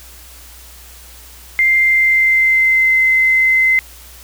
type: tone with pitch glide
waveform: sine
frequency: 2096 to 2061 Hz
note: C7 to C7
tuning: +2 to -27 cents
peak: -9 dBFS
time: 1.59-3.79 s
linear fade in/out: 0 ms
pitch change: -29 cents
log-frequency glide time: 1.74-3.08 s
effects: added 60 Hz sine -40 dBFS peak until 4.23 s + white hiss -40 dBFS RMS until 4.23 s